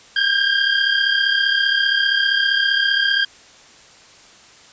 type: tone pair together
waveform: 25% pulse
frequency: 1585 / 1620.2 Hz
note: G6 / G#6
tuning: +19 / -43 cents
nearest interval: unison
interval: 38 cents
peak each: -14 dBFS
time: 0.16-3.25 s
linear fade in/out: 5 ms
effects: white hiss -46 dBFS RMS until 4.72 s + resampled to 16000 Hz